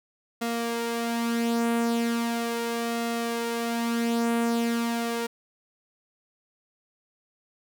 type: tone with flanger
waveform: sawtooth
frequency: 233.1 Hz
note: A#3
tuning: in tune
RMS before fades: -27 dBFS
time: 0.41-5.27 s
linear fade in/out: 10 ms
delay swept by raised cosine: 1.5 to 4.2 ms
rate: 0.38 Hz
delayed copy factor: +0.5
effects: none